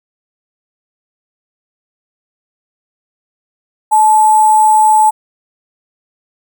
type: tone with sample-and-hold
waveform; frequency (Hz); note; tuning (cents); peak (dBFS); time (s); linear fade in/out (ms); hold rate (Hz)
sine; 864; A5; -32; -5; 3.91-5.11; 20; 8820
effects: none